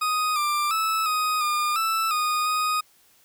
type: tone with pitch steps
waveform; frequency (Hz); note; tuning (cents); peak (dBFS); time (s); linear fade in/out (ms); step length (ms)
40% pulse; 1247 / 1187 / 1306 / 1250 / 1211 / 1321 / 1233 / 1246; D#6 / D6 / E6 / D#6 / D#6 / E6 / D#6 / D#6; +3 / +18 / -17 / +8 / -47 / +3 / -16 / +2; -21; 0.01-2.81; 10; 350
effects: white hiss -59 dBFS RMS until 3.24 s